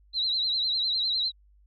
sine tone with vibrato, 3995 Hz, B7, 19 cents sharp, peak -24 dBFS, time 0.13-1.32 s, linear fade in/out 50 ms, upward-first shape triangle, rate 9.9 Hz, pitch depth 100 cents each way, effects added 50 Hz sine -56 dBFS peak until 1.66 s

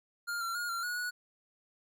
square tone with pitch steps, 1407 / 1365 / 1431 / 1374 / 1454 / 1464 Hz, F6 / F6 / F6 / F6 / F#6 / F#6, +12 / -40 / +42 / -29 / -31 / -19 cents, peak -34 dBFS, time 0.27-1.11 s, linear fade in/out 20 ms, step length 140 ms, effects none

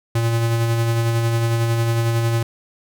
square tone with tremolo, 115.6 Hz, A#2, 14 cents flat, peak -16 dBFS, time 0.15-2.43 s, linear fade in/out 5 ms, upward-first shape sine, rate 11 Hz, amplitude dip 30%, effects none

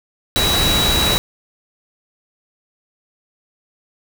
sine tone in noise, 3900 Hz, B7, 23 cents flat, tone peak -17 dBFS, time 0.36-1.18 s, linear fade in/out 0 ms, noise pink, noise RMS -18 dBFS, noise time 0.36-1.18 s, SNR -2 dB, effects none

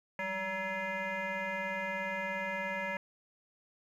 sine tone with frequency modulation, 1321 Hz, E6, 3 cents sharp, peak -32 dBFS, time 0.19-2.97 s, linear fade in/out 2 ms, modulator 375 Hz, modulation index 2.7, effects tanh soft clip ceiling -29 dBFS + 11-bit

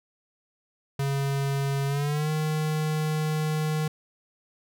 square tone with pitch glide, 138.59 to 154.67 Hz, C#3 to D#3, 0 to -10 cents, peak -25 dBFS, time 0.99-3.88 s, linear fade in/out 5 ms, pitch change +190 cents, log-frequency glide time 1.87-2.3 s, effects none

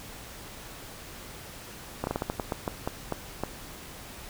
slowing click train, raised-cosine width 1 ms, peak -14 dBFS, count 12, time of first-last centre 2.04-3.436 s, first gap 31 ms, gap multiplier 1.26, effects pink hiss -44 dBFS RMS until 4.29 s

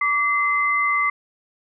sine tone pair together, 1154 / 2056 Hz, D6 / C7, -31 / -31 cents, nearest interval minor seventh, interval 1000 cents, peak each -20 dBFS, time 0.01-1.1 s, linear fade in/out 5 ms, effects none

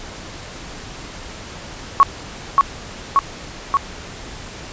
sine tone with echo, 1110 Hz, C#6, 2 cents sharp, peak -5 dBFS, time 2-2.03 s, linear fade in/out 0 ms, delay 580 ms, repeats 3, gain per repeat -2 dB, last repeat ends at 3.77 s, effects pink hiss -34 dBFS RMS until 4.72 s + resampled to 16000 Hz

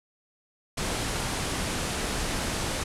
pink low-pass noise, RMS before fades -30 dBFS, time 0.77-2.84 s, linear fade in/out 10 ms, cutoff 11000 Hz, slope 48 dB/octave, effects none

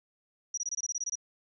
sine tone bursts, 5800 Hz, F#8, 35 cents flat, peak -30 dBFS, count 11, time 0.54-1.155 s, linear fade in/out 5 ms, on 35 ms, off 23 ms, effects none

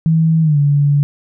sine tone with pitch glide, 161.5 to 143.88 Hz, E3 to D3, -35 to -35 cents, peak -9 dBFS, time 0.06-1.03 s, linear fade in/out 0 ms, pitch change -200 cents, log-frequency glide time 0.42-0.58 s, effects none

